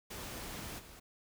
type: noise with level steps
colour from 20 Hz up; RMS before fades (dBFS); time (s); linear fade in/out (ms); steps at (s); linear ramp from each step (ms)
pink; -44 / -54; 0.1-1; 10; 0.78; 20
effects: none